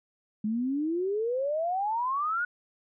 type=exponential sweep; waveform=sine; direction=up; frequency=207.7 to 1480 Hz; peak=-26 dBFS; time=0.44-2.45 s; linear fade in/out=5 ms; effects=none